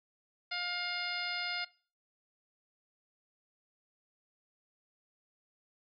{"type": "harmonic tone", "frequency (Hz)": 709, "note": "F5", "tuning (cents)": 26, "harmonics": [1, 2, 3, 4, 5, 6, 7], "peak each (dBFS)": [-44, -41, -39, -44, -44, -42, -42], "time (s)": [0.51, 1.65], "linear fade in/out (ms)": 10, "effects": ["noise-tail reverb RT60 0.4 s tail -22 dB re dry"]}